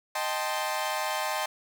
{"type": "chord", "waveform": "sawtooth", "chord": "A half-diminished seventh", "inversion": "second", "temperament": "equal", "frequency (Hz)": [622.3, 784, 880, 1046.5], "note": ["Eb5", "G5", "A5", "C6"], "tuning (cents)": [0, 0, 0, 0], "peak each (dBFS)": -30, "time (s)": [0.15, 1.46], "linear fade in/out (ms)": 5, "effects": []}